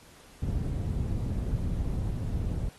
white low-pass noise, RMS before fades -30 dBFS, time 0.42-2.69 s, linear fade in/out 5 ms, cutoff 110 Hz, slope 12 dB/octave, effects pink hiss -55 dBFS RMS until 2.78 s + AAC 32 kbps

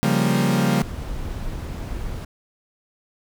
40% pulse chord, G half-diminished seventh, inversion second, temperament equal, 138.59 / 174.61 / 196 / 233.1 Hz, Db3 / F3 / G3 / Bb3, 0 / 0 / 0 / 0 cents, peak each -22 dBFS, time 0.03-0.82 s, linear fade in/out 0 ms
brown noise, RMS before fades -29 dBFS, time 0.82-2.25 s, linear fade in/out 5 ms
effects none

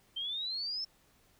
sine exponential sweep, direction up, 3112 to 5370 Hz, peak -34 dBFS, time 0.16-0.85 s, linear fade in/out 10 ms, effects pink hiss -67 dBFS RMS until 1.39 s

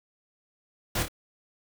pink noise with echo, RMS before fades -28 dBFS, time 0.95-1.03 s, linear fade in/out 5 ms, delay 27 ms, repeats 2, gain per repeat -6 dB, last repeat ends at 1.084 s, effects none

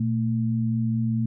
sine tone pair together, 118.6 / 223.9 Hz, A#2 / A3, +30 / +30 cents, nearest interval major seventh, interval 1100 cents, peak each -24 dBFS, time 0-1.26 s, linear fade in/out 5 ms, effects none

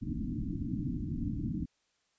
white low-pass noise, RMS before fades -35 dBFS, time 0.01-1.66 s, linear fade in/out 20 ms, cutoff 310 Hz, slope 96 dB/octave, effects white hiss -75 dBFS RMS until 2.18 s + resampled to 16000 Hz

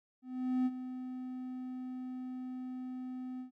triangle tone with ADSR envelope, 254.6 Hz, C4, 47 cents flat, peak -25 dBFS, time 0.22-3.51 s, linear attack 440 ms, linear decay 39 ms, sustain -12 dB, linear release 110 ms, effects none

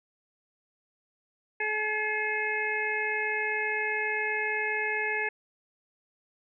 harmonic tone, 427.6 Hz, A4, 49 cents flat, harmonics 1 / 2 / 4 / 5 / 6, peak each -35 / -36 / -31 / -32 / -35 dBFS, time 1.6-5.29 s, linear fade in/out 5 ms, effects none

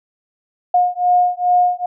sine beating tone pair, 716 / 718.4 Hz, F5 / F5, +43 / +49 cents, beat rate 2.4 Hz, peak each -15 dBFS, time 0.74-1.86 s, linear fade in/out 5 ms, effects none

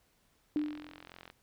sine tone with exponential decay, 300 Hz, D4, 37 cents sharp, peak -26 dBFS, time 0.56-1.07 s, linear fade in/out 1 ms, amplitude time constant 110 ms
click train, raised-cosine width 0.3 ms, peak -32 dBFS, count 33, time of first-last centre 0.57-1.301 s, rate 43.8 Hz
effects pink hiss -71 dBFS RMS until 1.42 s

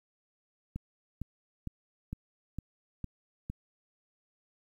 click train, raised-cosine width 5 ms, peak -24 dBFS, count 7, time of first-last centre 0.76-3.5 s, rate 2.19 Hz, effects 10-bit

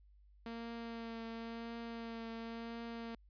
sawtooth tone with vibrato, 230 Hz, A#3, 23 cents flat, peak -39 dBFS, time 0.46-3.15 s, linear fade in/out 2 ms, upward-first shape triangle, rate 0.95 Hz, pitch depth 20 cents each way, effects added 50 Hz sine -61 dBFS peak until 3.29 s + resampled to 11025 Hz

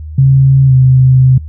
sine tone with pitch glide, 135.1 to 129.9 Hz, C#3 to C3, -44 to -12 cents, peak -3 dBFS, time 0.18-1.38 s, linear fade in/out 5 ms, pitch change -68 cents, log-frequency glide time 0.66-0.73 s, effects noise-tail reverb RT60 0.1 s tail -21 dB re dry + added 77 Hz sine -22 dBFS peak until 1.48 s

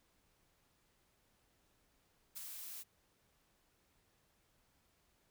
blue noise with ADSR envelope, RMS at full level -43 dBFS, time 2.35-2.84 s, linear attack 26 ms, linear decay 4 ms, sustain -5 dB, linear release 29 ms, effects pink hiss -75 dBFS RMS until 5.3 s

